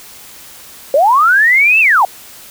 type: linear two-way sweep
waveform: sine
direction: up then down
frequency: 521 to 2711 to 699 Hz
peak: -6 dBFS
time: 0.94-2.05 s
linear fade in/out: 2 ms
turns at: 1.8 s
effects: white hiss -36 dBFS RMS until 2.5 s